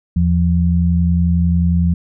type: tone pair together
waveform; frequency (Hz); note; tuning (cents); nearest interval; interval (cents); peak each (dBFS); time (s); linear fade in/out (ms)
sine; 81.4 / 172.48; E2 / F3; -21 / -21; octave + minor second; 1300; -14; 0.16-1.94; 5
effects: none